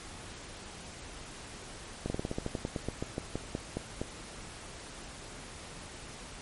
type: slowing click train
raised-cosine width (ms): 2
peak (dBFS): -19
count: 18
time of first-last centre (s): 2.06-4.015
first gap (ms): 40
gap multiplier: 1.12
effects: pink hiss -46 dBFS RMS until 6.41 s + MP3 48 kbps